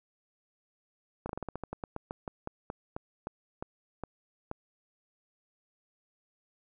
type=slowing click train; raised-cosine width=1 ms; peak=-22 dBFS; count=20; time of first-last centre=1.26-4.514 s; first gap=33 ms; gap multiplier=1.16; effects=none